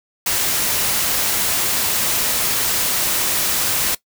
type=noise; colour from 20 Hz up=white; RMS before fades=-19 dBFS; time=0.26-3.95 s; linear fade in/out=5 ms; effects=noise-tail reverb RT60 0.1 s tail -19 dB re dry